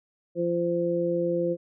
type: harmonic tone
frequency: 172.2 Hz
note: F3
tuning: 24 cents flat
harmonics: 1 / 2 / 3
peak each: -31 / -27 / -26 dBFS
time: 0.35-1.57 s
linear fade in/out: 50 ms
effects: none